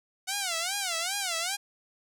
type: tone with vibrato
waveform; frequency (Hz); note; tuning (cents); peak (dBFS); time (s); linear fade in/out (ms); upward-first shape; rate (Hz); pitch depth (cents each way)
5% pulse; 730; F#5; -24; -17; 0.27-1.57; 20; sine; 2.5; 190
effects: none